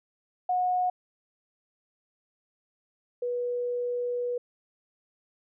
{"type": "tone pair in turn", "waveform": "sine", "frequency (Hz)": [728, 487.6], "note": ["F#5", "B4"], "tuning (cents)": [-28, -22], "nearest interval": "perfect fifth", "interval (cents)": 694, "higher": "first", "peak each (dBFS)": [-23, -27], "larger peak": "first", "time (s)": [[0.49, 0.9], [3.22, 4.38]], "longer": "second", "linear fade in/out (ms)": 5, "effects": []}